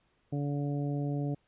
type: harmonic tone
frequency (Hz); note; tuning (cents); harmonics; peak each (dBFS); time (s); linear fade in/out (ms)
143.5; D3; -40; 1 / 2 / 3 / 4 / 5; -31 / -35 / -42 / -44 / -46; 0.32-1.35; 10
effects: pink hiss -72 dBFS RMS until 1.47 s + resampled to 8000 Hz